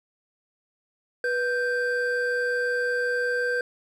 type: tone pair together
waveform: triangle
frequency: 489.5 / 1568 Hz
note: B4 / G6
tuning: -15 / 0 cents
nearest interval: octave + minor sixth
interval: 2015 cents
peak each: -24 dBFS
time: 1.24-3.61 s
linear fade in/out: 2 ms
effects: none